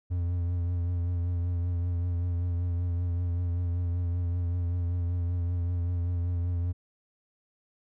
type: tone with vibrato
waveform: triangle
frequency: 87.31 Hz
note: F2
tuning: in tune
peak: -24 dBFS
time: 0.1-6.73 s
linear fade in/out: 20 ms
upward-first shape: triangle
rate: 5.2 Hz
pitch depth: 40 cents each way
effects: none